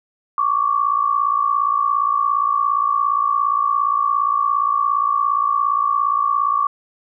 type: tone pair together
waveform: sine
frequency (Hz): 1108.7 / 1166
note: C#6 / D6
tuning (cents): 0 / -13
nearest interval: minor second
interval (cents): 87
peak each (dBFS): -18 / -18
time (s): 0.38-6.67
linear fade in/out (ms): 2
effects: none